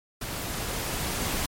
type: noise with level ramp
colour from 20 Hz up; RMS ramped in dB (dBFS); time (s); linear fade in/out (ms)
pink; -34 to -28; 0.21-1.46; 5
effects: MP3 64 kbps